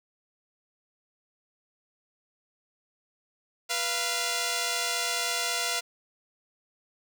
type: tone pair together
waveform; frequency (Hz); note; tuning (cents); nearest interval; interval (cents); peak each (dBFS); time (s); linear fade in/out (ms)
5% pulse; 487.3 / 689.1; B4 / F5; -23 / -23; tritone; 600; -21 / -17; 3.69-5.81; 20
effects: none